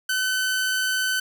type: tone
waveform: sawtooth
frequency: 1518 Hz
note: F#6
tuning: 44 cents sharp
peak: -18 dBFS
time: 0.09-1.2 s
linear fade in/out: 5 ms
effects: none